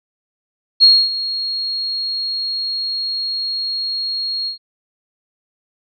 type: tone with ADSR envelope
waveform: sine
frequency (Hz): 4284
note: C8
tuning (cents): +40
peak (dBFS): -4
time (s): 0.8-4.58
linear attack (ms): 31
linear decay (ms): 260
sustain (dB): -15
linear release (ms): 110
effects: none